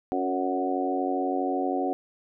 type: harmonic tone with a mistuned harmonic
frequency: 92.5 Hz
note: F#2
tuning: in tune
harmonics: 3 / 4 / 5 / 6 / 7 / 8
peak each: -29 / -31 / -35 / -34 / -38 / -29 dBFS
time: 0.12-1.93 s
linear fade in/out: 0 ms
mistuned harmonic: 4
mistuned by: -15 cents
effects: none